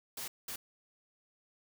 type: noise bursts at uneven times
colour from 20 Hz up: white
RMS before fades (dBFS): -41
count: 2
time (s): 0.17-0.28 / 0.48-0.56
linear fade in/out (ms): 5
effects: none